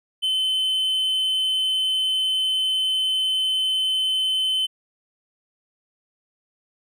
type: tone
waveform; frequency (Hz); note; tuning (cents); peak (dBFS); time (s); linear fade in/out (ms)
triangle; 3058; G7; -44; -18; 0.22-4.67; 20
effects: none